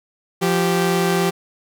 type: tone pair together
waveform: sawtooth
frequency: 173.73 / 390 Hz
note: F3 / G4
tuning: -9 / -9 cents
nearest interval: octave + major second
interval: 1400 cents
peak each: -15 dBFS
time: 0.41-1.31 s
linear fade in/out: 20 ms
effects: none